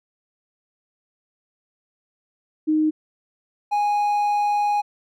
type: tone pair in turn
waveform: sine / triangle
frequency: 309.7 / 826.8 Hz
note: D#4 / G#5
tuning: -8 / -8 cents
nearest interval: octave + perfect fourth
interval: 1700 cents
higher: second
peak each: -16 dBFS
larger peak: neither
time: 2.67-2.91 / 3.71-4.82 s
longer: second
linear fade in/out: 20 ms
effects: none